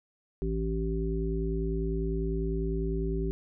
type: harmonic tone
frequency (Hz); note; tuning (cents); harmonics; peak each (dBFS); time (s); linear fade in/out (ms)
55; A1; 0; 1 / 3 / 5 / 7; -30 / -34 / -38 / -33; 0.42-3.31; 0
effects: none